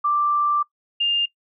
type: tone pair in turn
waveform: sine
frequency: 1177 / 2808 Hz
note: D6 / F7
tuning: +3 / +9 cents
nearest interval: octave + minor third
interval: 1506 cents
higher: second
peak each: -17 dBFS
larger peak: neither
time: 0.04-0.63 / 1-1.26 s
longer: first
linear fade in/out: 10 ms
effects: noise-tail reverb RT60 0.1 s tail -21 dB re dry